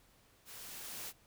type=noise with level ramp; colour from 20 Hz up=white; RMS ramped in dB=-51 to -43 dBFS; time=0.45-1.13 s; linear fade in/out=50 ms; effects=pink hiss -67 dBFS RMS until 1.26 s